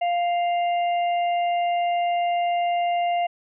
harmonic tone, 698.5 Hz, F5, in tune, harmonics 1 / 3 / 4, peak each -20 / -35 / -36 dBFS, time 0.01-3.27 s, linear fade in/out 10 ms, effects none

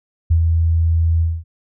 sine tone with ADSR envelope, 82.41 Hz, E2, in tune, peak -9 dBFS, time 0.3-1.44 s, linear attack 13 ms, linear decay 84 ms, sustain -3 dB, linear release 230 ms, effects none

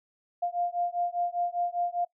sine beating tone pair, 698.5 / 703.5 Hz, F5 / F5, 0 / +12 cents, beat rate 5 Hz, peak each -30 dBFS, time 0.42-2.05 s, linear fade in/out 10 ms, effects noise-tail reverb RT60 0.1 s tail -21 dB re dry

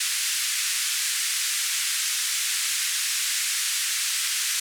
white band-pass noise, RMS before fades -26 dBFS, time 0-4.6 s, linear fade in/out 5 ms, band 1600 to 10000 Hz, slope 24 dB/octave, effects none

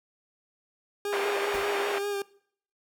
40% pulse tone with vibrato, 403.8 Hz, G#4, 49 cents flat, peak -28 dBFS, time 1.05-2.22 s, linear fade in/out 2 ms, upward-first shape sine, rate 5.1 Hz, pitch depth 26 cents each way
pink band-pass noise, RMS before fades -32 dBFS, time 1.12-1.99 s, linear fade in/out 10 ms, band 410 to 2900 Hz, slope 24 dB/octave
pink noise with exponential decay, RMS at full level -37 dBFS, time 1.54-1.78 s, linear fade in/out 2 ms, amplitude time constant 51 ms
effects noise-tail reverb RT60 0.6 s tail -21 dB re dry

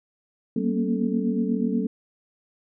sine tone cluster, 191.6 / 231.1 / 239.4 / 277 / 437.5 Hz, G3 / A#3 / A#3 / C#4 / A4, -39 / -15 / +46 / -1 / -10 cents, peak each -27 / -26 / -27 / -30 / -32 dBFS, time 0.56-1.87 s, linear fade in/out 5 ms, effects none

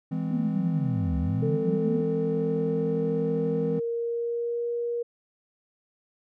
triangle chord, E augmented, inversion none, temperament just, 164.81 / 206 / 257.5 Hz, E3 / G#3 / B#3, 0 / -14 / -28 cents, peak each -27 / -31 / -30 dBFS, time 0.11-3.8 s, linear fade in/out 10 ms
sine linear two-way sweep, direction down then up, 250 to 69.3 to 250 Hz, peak -26 dBFS, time 0.31-2.01 s, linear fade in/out 5 ms, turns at 1.17 s
sine tone with pitch glide, 447.2 to 473.8 Hz, A4 to A#4, +28 to +28 cents, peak -26 dBFS, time 1.42-5.03 s, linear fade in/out 10 ms, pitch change +100 cents, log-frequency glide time 1.88-4.68 s
effects none

